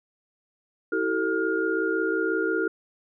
sine tone cluster, 326.1 / 382.6 / 448.3 / 1418 Hz, E4 / G4 / A4 / F6, -19 / -42 / +32 / +26 cents, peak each -28 dBFS, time 0.92-2.68 s, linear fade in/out 5 ms, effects none

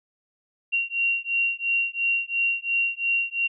sine beating tone pair, 2753 / 2755.9 Hz, F7 / F7, -25 / -24 cents, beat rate 2.9 Hz, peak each -25 dBFS, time 0.72-3.48 s, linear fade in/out 20 ms, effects none

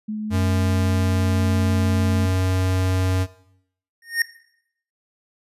sine tone with pitch glide, 213.9 to 219.3 Hz, A3 to A3, -49 to -6 cents, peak -24 dBFS, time 0.08-2.26 s, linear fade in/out 10 ms, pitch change +43 cents, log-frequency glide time 0.85-1.42 s
square tone, 93 Hz, F#2, 9 cents sharp, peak -19 dBFS, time 0.3-3.27 s, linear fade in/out 50 ms
square tone with exponential growth, 1846 Hz, A#6, 17 cents flat, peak -14 dBFS, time 4.02-4.22 s, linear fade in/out 2 ms, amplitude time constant 42 ms
effects noise-tail reverb RT60 0.7 s tail -17 dB re dry + resampled to 32000 Hz

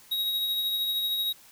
square tone with tremolo, 3802 Hz, A#7, 33 cents sharp, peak -25 dBFS, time 0.11-1.33 s, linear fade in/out 10 ms, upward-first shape triangle, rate 13 Hz, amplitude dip 35%, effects white hiss -54 dBFS RMS until 1.51 s

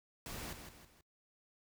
pink noise with echo, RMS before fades -45 dBFS, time 0.26-0.53 s, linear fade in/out 2 ms, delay 160 ms, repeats 3, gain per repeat -7 dB, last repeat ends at 1.01 s, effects noise-tail reverb RT60 0.1 s tail -22 dB re dry

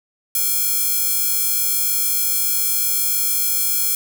square tone with high-pass filter, 473.6 Hz, A#4, 27 cents sharp, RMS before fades -19 dBFS, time 0.35-3.95 s, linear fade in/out 2 ms, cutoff 11000 Hz, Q 0.53, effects 7-bit

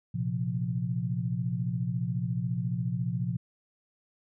sine chord, Bb suspended second, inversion none, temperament equal, 116.54 / 130.81 / 174.61 Hz, Bb2 / C3 / F3, 0 / 0 / 0 cents, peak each -32 dBFS, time 0.14-3.37 s, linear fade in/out 10 ms, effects none

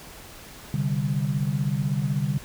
sine chord, C suspended second, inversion none, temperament equal, 130.81 / 146.83 / 196 Hz, C3 / D3 / G3, 0 / 0 / 0 cents, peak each -27 / -25 / -29 dBFS, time 0.74-2.38 s, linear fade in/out 2 ms, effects pink hiss -44 dBFS RMS until 2.44 s

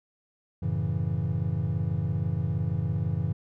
triangle chord, F# minor seventh, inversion none, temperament equal, 92.5 / 110 / 138.59 / 164.81 Hz, F#2 / A2 / C#3 / E3, 0 / 0 / 0 / 0 cents, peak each -29 dBFS, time 0.62-3.33 s, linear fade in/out 10 ms, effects none

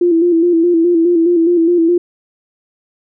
sine tone with vibrato, 340 Hz, F4, 46 cents flat, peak -8 dBFS, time 0.01-1.98 s, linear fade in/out 5 ms, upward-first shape square, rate 4.8 Hz, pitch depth 53 cents each way, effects none

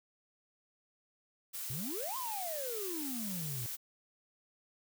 blue noise, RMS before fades -41 dBFS, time 1.53-3.77 s, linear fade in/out 20 ms
triangle exponential two-way sweep, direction up then down, 113.5 to 1077 to 113.5 Hz, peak -37 dBFS, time 1.7-3.66 s, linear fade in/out 0 ms, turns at 2.17 s
effects none

